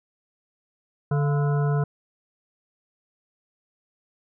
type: harmonic tone with a mistuned harmonic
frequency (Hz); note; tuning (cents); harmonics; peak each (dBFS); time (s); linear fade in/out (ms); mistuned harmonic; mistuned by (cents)
145.4; D3; -17; 1 / 3 / 5 / 7 / 9 / 10; -20 / -30 / -34 / -37 / -39 / -40; 1.11-1.84; 5; 5; -78
effects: none